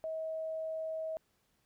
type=tone; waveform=sine; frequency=639 Hz; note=D#5; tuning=46 cents sharp; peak=-35 dBFS; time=0.04-1.17 s; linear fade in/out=0 ms; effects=pink hiss -75 dBFS RMS until 1.65 s